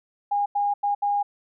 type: tone bursts at uneven times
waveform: sine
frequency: 815 Hz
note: G#5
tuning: 33 cents flat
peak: -20 dBFS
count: 4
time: 0.31-0.46 / 0.55-0.74 / 0.83-0.95 / 1.02-1.23 s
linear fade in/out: 10 ms
effects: none